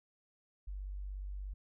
sine tone, 48.47 Hz, G1, 19 cents flat, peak -39 dBFS, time 0.67-1.54 s, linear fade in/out 10 ms, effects none

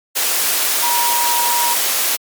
sine tone in noise, 954 Hz, A#5, 40 cents sharp, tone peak -17 dBFS, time 0.82-1.75 s, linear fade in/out 20 ms, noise white, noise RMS -17 dBFS, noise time 0.15-2.17 s, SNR -3 dB, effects high-pass 400 Hz 12 dB/octave + MP3 96 kbps

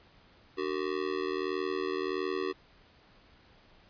square tone with amplitude modulation, 376.9 Hz, F#4, 32 cents sharp, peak -27 dBFS, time 0.57-2.53 s, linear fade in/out 20 ms, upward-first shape sine, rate 81.5 Hz, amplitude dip 100%, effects pink hiss -60 dBFS RMS until 3.89 s + resampled to 11025 Hz

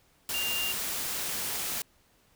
sine tone in noise, 2794 Hz, F7, in tune, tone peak -30 dBFS, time 0.34-0.72 s, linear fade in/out 2 ms, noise white, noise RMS -33 dBFS, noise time 0.29-1.82 s, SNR 0 dB, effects pink hiss -65 dBFS RMS until 2.35 s

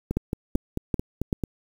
two click trains, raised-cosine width 3 ms, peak -10 / -13 dBFS, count 4 / 7, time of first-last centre 0.17-1.328 / 0.11-1.437 s, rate 2.59 / 4.52 Hz, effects 7-bit

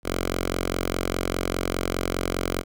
5% pulse tone with notch filter, 44.94 Hz, F#1, 50 cents flat, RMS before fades -27 dBFS, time 0.03-2.64 s, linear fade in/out 50 ms, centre 150 Hz, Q 0.92, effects none

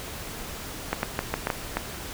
clicks, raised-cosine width 0.5 ms, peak -9 dBFS, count 7, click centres 0.93 / 1.031 / 1.191 / 1.34 / 1.471 / 1.502 / 1.77 s, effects pink hiss -37 dBFS RMS until 2.13 s

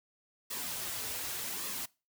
white noise with flanger, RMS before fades -38 dBFS, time 0.5-1.86 s, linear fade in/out 10 ms, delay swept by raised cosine 1.3 to 5.7 ms, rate 0.86 Hz, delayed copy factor -0.5, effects noise-tail reverb RT60 0.3 s tail -23 dB re dry

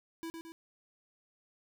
square tone with echo, 329.1 Hz, E4, 3 cents flat, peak -39 dBFS, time 0.23-0.3 s, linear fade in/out 0 ms, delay 110 ms, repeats 2, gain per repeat -4 dB, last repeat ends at 0.52 s, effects none

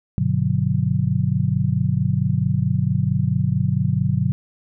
sine chord, G major seventh, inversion none, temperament just, 98 / 122.5 / 147 / 183.75 Hz, G2 / B2 / D3 / F#3, 0 / -14 / +2 / -12 cents, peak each -24 / -21 / -22 / -23 dBFS, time 0.18-4.32 s, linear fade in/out 0 ms, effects none

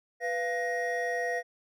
triangle tone cluster, 493.3 / 691 / 1879 Hz, B4 / F5 / A#6, -2 / -19 / +13 cents, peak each -31 dBFS, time 0.2-1.43 s, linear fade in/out 50 ms, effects none

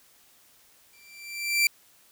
sawtooth tone with exponential growth, 2349 Hz, D7, in tune, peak -14 dBFS, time 0.93-1.67 s, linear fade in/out 2 ms, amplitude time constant 160 ms, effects white hiss -59 dBFS RMS until 2.11 s

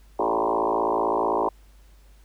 sine tone with frequency modulation, 679 Hz, F5, 49 cents flat, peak -20 dBFS, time 0.19-1.49 s, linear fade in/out 5 ms, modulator 55.7 Hz, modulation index 6.4, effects added 50 Hz sine -49 dBFS peak until 2.24 s + pink hiss -61 dBFS RMS until 2.24 s

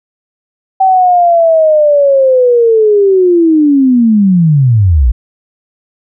sine linear sweep, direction down, 770 to 51.9 Hz, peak -4 dBFS, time 0.8-5.12 s, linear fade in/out 10 ms, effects none

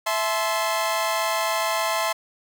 sawtooth chord, A minor, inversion second, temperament equal with one note detuned, 659.3 / 863.4 / 1046.5 Hz, E5 / A5 / C6, 0 / -33 / 0 cents, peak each -22 / -24 / -22 dBFS, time 0.06-2.13 s, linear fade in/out 10 ms, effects none

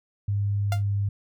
sine tone with pitch glide, 101.3 to 100.66 Hz, G#2 to G2, -43 to +46 cents, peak -22 dBFS, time 0.28-1.09 s, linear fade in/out 5 ms, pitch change -11 cents, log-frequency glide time 0.79-0.92 s
sawtooth tone with exponential decay, 698.5 Hz, F5, in tune, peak -21 dBFS, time 0.72-0.83 s, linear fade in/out 2 ms, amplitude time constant 22 ms
effects none

